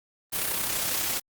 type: noise with amplitude modulation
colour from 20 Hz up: white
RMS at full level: -26 dBFS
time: 0.32-1.2 s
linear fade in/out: 20 ms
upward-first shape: sine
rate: 32.2 Hz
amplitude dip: 45%
effects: Opus 32 kbps